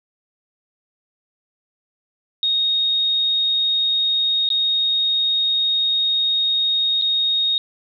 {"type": "tone with dropouts", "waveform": "sine", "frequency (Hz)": 3729, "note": "A#7", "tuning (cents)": 0, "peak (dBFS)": -16, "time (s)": [2.43, 7.58], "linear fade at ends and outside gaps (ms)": 1, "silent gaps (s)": [[4.49, 4.502], [7.014, 7.021]], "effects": []}